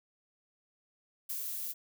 violet noise with ADSR envelope, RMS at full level -36 dBFS, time 1.29-1.74 s, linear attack 11 ms, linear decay 52 ms, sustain -2 dB, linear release 32 ms, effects none

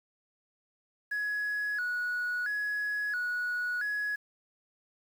sine tone with vibrato, 1568 Hz, G6, in tune, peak -28 dBFS, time 1.11-4.16 s, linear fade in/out 10 ms, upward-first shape square, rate 0.74 Hz, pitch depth 120 cents each way, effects tanh soft clip ceiling -26 dBFS + 9-bit

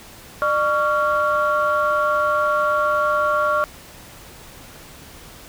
sine tone cluster, 601 / 1124 / 1384 Hz, D5 / C#6 / F6, +40 / +24 / -16 cents, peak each -20 dBFS, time 0.42-3.64 s, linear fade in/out 0 ms, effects tanh soft clip ceiling -9 dBFS + pink hiss -42 dBFS RMS until 5.48 s

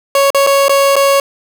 30% pulse tone with dropouts, 554.4 Hz, C#5, in tune, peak -5 dBFS, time 0.15-1.2 s, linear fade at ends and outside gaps 2 ms, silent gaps 0.304-0.346 / 0.466-0.471 / 0.683-0.694 / 0.957-0.964 s, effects none

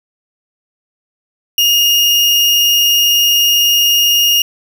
35% pulse tone, 2846 Hz, F7, 32 cents sharp, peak -7 dBFS, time 1.58-4.42 s, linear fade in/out 2 ms, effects none

